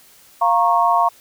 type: chord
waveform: sine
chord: Bb minor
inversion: second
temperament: equal with one note detuned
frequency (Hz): 698.5 / 932.3 / 1097.9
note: F5 / Bb5 / Db6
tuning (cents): 0 / 0 / -17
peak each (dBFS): -17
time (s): 0.41-1.09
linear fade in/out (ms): 10
effects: white hiss -49 dBFS RMS until 1.2 s